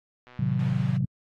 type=click train; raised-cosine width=0.2 ms; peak=-28 dBFS; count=53; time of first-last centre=0.27-0.689 s; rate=124 Hz
type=chord; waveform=sine; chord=A diminished seventh; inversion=none; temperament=equal with one note detuned; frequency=110 / 131.65 / 155.56 / 185 Hz; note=A2 / C3 / Eb3 / Gb3; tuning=0 / +11 / 0 / 0 cents; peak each=-31 / -25 / -31 / -28 dBFS; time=0.39-1.05 s; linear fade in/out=5 ms
type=noise; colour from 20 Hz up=white; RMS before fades=-36 dBFS; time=0.59-0.97 s; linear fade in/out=2 ms
effects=low-pass 2000 Hz 12 dB/octave + AAC 48 kbps